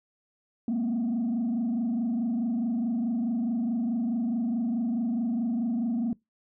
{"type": "tone with frequency modulation", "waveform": "sine", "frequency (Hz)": 233.9, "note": "A#3", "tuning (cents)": 6, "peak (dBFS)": -23, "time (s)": [0.68, 6.13], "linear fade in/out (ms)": 2, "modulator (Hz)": 24.7, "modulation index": 0.78, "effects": ["noise-tail reverb RT60 0.2 s tail -25 dB re dry", "tanh soft clip ceiling -23 dBFS"]}